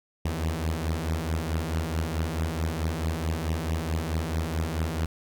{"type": "beating tone pair", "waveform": "sawtooth", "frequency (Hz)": [78.5, 83.1], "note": ["D#2", "E2"], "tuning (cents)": [16, 15], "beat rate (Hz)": 4.6, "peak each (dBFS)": [-25, -26], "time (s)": [0.25, 5.06], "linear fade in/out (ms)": 5, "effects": []}